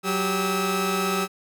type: tone cluster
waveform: sawtooth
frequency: 187.2 / 394.7 / 1294 Hz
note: F#3 / G4 / E6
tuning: +20 / +12 / -32 cents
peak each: -23 dBFS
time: 0.03-1.28 s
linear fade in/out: 50 ms
effects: none